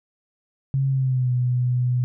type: tone with pitch glide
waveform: sine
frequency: 135.6 to 124.35 Hz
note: C#3 to B2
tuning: -38 to +12 cents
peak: -18 dBFS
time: 0.74-2.04 s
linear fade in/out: 0 ms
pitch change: -150 cents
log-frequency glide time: 0.88-1.32 s
effects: none